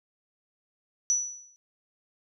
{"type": "tone with exponential decay", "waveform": "sine", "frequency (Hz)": 5920, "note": "F#8", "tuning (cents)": 0, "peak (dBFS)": -19, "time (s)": [1.1, 1.56], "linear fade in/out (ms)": 0, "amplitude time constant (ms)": 100, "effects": []}